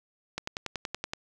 click train, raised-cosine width 0.2 ms, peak -15 dBFS, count 9, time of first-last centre 0.38-1.135 s, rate 10.6 Hz, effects none

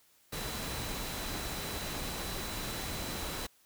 sine tone in noise, 3977 Hz, B7, 11 cents sharp, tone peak -47 dBFS, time 0.32-3.47 s, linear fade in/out 10 ms, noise pink, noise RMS -38 dBFS, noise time 0.32-3.47 s, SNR -12 dB, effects white hiss -66 dBFS RMS until 3.65 s

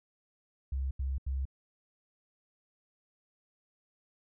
sine tone bursts, 66.9 Hz, C2, 39 cents sharp, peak -30 dBFS, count 3, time 0.72-1.454 s, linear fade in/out 5 ms, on 190 ms, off 82 ms, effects none

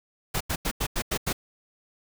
pink noise bursts, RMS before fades -27 dBFS, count 7, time 0.34-1.33 s, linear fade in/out 10 ms, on 66 ms, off 88 ms, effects none

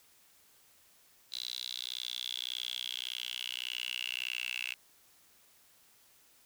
10% pulse tone with high-pass filter sweep, 61.74 Hz, B1, in tune, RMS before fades -39 dBFS, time 1.32-4.74 s, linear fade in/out 5 ms, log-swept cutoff 3900 to 2600 Hz, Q 9.4, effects white hiss -64 dBFS RMS until 6.45 s

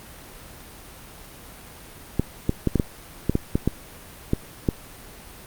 clicks, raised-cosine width 3 ms, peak -6 dBFS, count 11, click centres 2.196 / 2.494 / 2.673 / 2.757 / 2.798 / 3.296 / 3.354 / 3.555 / 3.676 / 4.334 / 4.688 s, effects pink hiss -43 dBFS RMS until 5.46 s + Opus 32 kbps

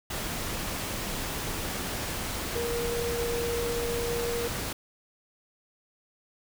sine tone in noise, 472.4 Hz, A#4, 23 cents sharp, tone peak -29 dBFS, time 2.55-4.48 s, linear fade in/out 5 ms, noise pink, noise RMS -33 dBFS, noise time 0.1-4.73 s, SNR +1 dB, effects none

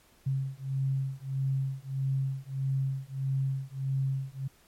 sine beating tone pair, 134 / 135.6 Hz, C3 / C#3, +42 / -38 cents, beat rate 1.6 Hz, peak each -31 dBFS, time 0.26-4.48 s, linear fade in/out 10 ms, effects pink hiss -62 dBFS RMS until 4.67 s + MP3 64 kbps

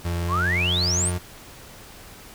35% pulse tone with pitch glide, 85.9 to 89.03 Hz, F2 to F2, -28 to +34 cents, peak -22 dBFS, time 0.04-1.19 s, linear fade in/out 20 ms, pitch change +62 cents, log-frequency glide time 0.25-0.36 s
sine exponential sweep, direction up, 987.8 to 9620 Hz, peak -21 dBFS, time 0.28-1.12 s, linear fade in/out 50 ms
effects pink hiss -44 dBFS RMS until 2.34 s

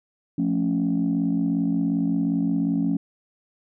sine chord, F augmented, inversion none, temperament equal, 174.61 / 220 / 277.2 Hz, F3 / A3 / C#4, 0 / 0 / 0 cents, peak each -24 / -25 / -22 dBFS, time 0.38-2.97 s, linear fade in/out 5 ms, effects tanh soft clip ceiling -14 dBFS

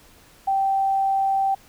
sine tone, 779 Hz, G5, 11 cents flat, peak -18 dBFS, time 0.47-1.55 s, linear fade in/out 10 ms, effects pink hiss -52 dBFS RMS until 1.68 s

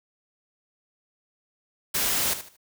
white noise with echo, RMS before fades -25 dBFS, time 1.94-2.34 s, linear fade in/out 10 ms, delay 76 ms, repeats 3, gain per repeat -11 dB, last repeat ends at 2.568 s, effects none

